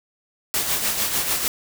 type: noise with tremolo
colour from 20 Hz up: white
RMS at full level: -21 dBFS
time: 0.54-1.48 s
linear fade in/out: 0 ms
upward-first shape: sine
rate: 6.7 Hz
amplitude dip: 50%
effects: none